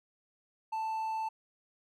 triangle tone, 883 Hz, A5, 6 cents sharp, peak -30 dBFS, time 0.72-1.29 s, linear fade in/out 10 ms, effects none

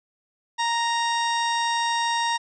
harmonic tone with a mistuned harmonic, 932.3 Hz, A#5, in tune, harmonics 1 / 2 / 3 / 4 / 5 / 6 / 7 / 8 / 9, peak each -23 / -29 / -36 / -31 / -42 / -33 / -46 / -47 / -41 dBFS, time 0.58-2.38 s, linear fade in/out 20 ms, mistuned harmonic 7, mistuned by +32 cents, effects none

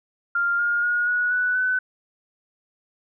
sine tone with pitch steps, 1396.9 / 1418 / 1439.5 / 1461.3 / 1483.4 / 1505.8 Hz, F6 / F6 / F#6 / F#6 / F#6 / F#6, 0 / +26 / -48 / -22 / +4 / +30 cents, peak -19 dBFS, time 0.35-1.79 s, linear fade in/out 5 ms, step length 240 ms, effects none

